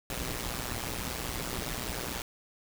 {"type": "noise with amplitude modulation", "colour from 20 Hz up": "pink", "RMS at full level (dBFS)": -32, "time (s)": [0.1, 2.22], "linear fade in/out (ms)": 2, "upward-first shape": "sine", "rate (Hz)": 121, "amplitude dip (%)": 80, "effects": []}